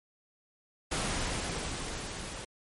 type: noise with level ramp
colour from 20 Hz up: pink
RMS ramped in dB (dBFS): -31 to -41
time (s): 0.91-2.45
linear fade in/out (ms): 10
effects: MP3 48 kbps